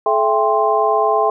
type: tone cluster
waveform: sine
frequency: 429.6 / 665 / 794 / 1050 Hz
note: A4 / E5 / G5 / C6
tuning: -41 / +15 / +22 / +6 cents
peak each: -18 dBFS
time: 0.06-1.3 s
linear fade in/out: 2 ms
effects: none